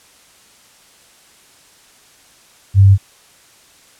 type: tone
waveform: sine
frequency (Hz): 98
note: G2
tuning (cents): 0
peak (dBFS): -4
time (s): 2.74-2.98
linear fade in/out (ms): 50
effects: white hiss -48 dBFS RMS until 3.99 s + low-pass 10000 Hz 12 dB/octave